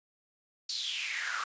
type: noise with high-pass filter sweep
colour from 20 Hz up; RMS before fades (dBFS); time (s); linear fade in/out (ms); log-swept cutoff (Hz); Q
pink; -35; 0.69-1.44; 5; 4600 to 1200; 6.6
effects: resampled to 16000 Hz